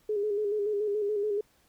sine tone with vibrato, 415.3 Hz, G#4, in tune, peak -26 dBFS, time 0.09-1.41 s, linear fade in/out 5 ms, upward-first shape square, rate 7 Hz, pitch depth 44 cents each way, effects pink hiss -66 dBFS RMS until 1.68 s

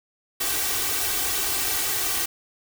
white noise with comb filter, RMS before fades -25 dBFS, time 0.4-2.26 s, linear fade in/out 10 ms, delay 2.6 ms, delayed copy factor +1, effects none

